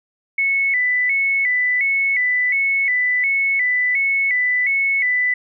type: tone with vibrato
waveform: sine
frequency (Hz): 2093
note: C7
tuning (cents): 0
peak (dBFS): -15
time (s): 0.38-5.34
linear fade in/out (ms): 5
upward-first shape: square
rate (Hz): 1.4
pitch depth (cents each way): 87
effects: none